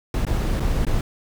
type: noise with dropouts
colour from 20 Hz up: brown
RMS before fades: -21 dBFS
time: 0.14-1.01 s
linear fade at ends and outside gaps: 2 ms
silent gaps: 0.251-0.267 / 0.598-0.603 / 0.851-0.867 s
effects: none